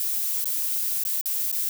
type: noise with dropouts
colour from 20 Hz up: violet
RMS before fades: -26 dBFS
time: 0-1.69 s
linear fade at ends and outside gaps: 1 ms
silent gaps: 0.443-0.456 / 1.037-1.051 / 1.212-1.257 / 1.516-1.526 s
effects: none